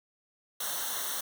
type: noise with comb filter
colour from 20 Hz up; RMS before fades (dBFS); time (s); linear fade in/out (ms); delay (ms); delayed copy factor
white; -34; 0.6-1.21; 5; 0.41; -0.9
effects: none